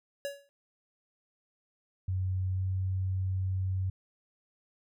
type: tone with exponential decay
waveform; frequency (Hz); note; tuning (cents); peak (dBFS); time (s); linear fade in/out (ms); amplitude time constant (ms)
square; 563; C#5; +27; -31; 0.25-0.49; 0; 52
type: tone with pitch glide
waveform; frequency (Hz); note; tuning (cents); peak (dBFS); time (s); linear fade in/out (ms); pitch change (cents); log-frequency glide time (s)
sine; 93.3 to 94.11; F#2 to F#2; +15 to +30; -28; 2.08-3.9; 5; +15; 2.54-2.61
effects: none